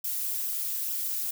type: noise with flanger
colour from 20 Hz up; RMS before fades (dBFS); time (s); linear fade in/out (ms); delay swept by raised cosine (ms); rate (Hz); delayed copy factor
violet; -31; 0.04-1.31; 5; 0.45 to 5.55; 2.3; -0.95
effects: none